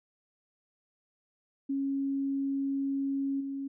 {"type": "tone with level steps", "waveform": "sine", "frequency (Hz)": 274.7, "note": "C#4", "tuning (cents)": -16, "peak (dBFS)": [-28, -33], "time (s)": [1.69, 3.68], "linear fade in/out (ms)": 10, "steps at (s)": 3.4, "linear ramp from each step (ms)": 10, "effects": []}